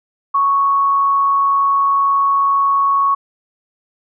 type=tone with amplitude modulation; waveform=sine; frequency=1108.7 Hz; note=C#6; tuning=in tune; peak=-10 dBFS; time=0.34-3.15 s; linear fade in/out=10 ms; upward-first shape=sine; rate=162 Hz; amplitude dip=25%; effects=none